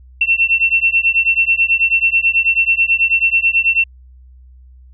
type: beating tone pair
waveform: sine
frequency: 2700 / 2709.2 Hz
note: E7 / E7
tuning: +41 / +47 cents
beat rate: 9.2 Hz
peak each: -14 dBFS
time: 0.21-3.84 s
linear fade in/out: 5 ms
effects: added 63 Hz sine -39 dBFS peak until 4.93 s